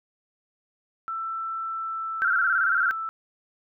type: tone with pitch glide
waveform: sine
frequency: 1332 to 1322.8 Hz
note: E6 to E6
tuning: +18 to +6 cents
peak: -28 dBFS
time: 1.08-3.09 s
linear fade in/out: 0 ms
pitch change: -12 cents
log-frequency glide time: 1.67-2.26 s
type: tone with vibrato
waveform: sine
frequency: 1472 Hz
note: F#6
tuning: 9 cents flat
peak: -20 dBFS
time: 2.22-2.91 s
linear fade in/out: 0 ms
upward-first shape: square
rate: 18 Hz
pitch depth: 81 cents each way
effects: none